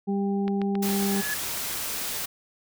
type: harmonic tone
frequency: 198.6 Hz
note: G3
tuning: 23 cents sharp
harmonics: 1 / 2 / 4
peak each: -24 / -30 / -36 dBFS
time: 0.07-1.22 s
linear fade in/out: 20 ms
type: click train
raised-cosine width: 0.3 ms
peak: -20 dBFS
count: 10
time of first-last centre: 0.48-1.711 s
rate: 7.31 Hz
type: noise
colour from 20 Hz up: white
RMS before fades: -31 dBFS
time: 0.82-2.26 s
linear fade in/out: 10 ms
type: tone with exponential growth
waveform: sine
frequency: 1700 Hz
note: G#6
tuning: 40 cents sharp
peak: -26 dBFS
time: 0.83-1.34 s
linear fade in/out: 1 ms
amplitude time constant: 110 ms
effects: none